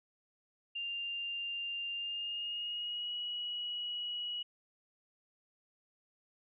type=tone with pitch glide; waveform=sine; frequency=2794 to 2916 Hz; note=F7 to F#7; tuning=0 to -26 cents; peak=-36 dBFS; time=0.75-4.43 s; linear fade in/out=10 ms; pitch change=+74 cents; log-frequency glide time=1.94-3.13 s; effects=none